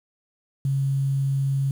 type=tone with quantisation; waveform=sine; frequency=136.8 Hz; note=C#3; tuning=23 cents flat; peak=-20 dBFS; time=0.65-1.71 s; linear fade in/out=2 ms; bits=8; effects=none